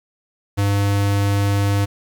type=tone; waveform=square; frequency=100.5 Hz; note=G2; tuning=44 cents sharp; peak=-16 dBFS; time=0.57-1.86 s; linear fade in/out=20 ms; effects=8-bit